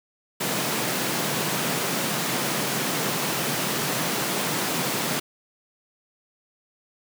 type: high-pass noise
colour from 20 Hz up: pink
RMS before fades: -26 dBFS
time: 0.4-5.2 s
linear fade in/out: 10 ms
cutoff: 130 Hz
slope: 48 dB/octave
effects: none